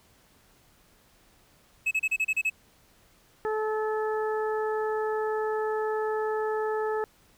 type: tone bursts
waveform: triangle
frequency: 2583 Hz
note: E7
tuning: 36 cents flat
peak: -21 dBFS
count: 8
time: 1.86-2.5 s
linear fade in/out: 10 ms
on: 52 ms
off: 32 ms
type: harmonic tone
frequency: 432.7 Hz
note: A4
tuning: 29 cents flat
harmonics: 1 / 2 / 3 / 4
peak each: -27 / -33 / -37 / -39 dBFS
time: 3.45-7.04 s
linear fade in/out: 0 ms
effects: pink hiss -61 dBFS RMS until 7.37 s